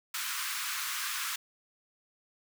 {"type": "high-pass noise", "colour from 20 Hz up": "pink", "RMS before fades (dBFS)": -35, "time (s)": [0.14, 1.36], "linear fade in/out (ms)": 5, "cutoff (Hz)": 1100, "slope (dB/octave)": 48, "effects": []}